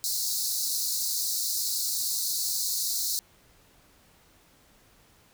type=high-pass noise; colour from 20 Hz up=pink; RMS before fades=-29 dBFS; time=0.04-3.19 s; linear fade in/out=0 ms; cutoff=4000 Hz; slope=96 dB/octave; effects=pink hiss -60 dBFS RMS until 5.33 s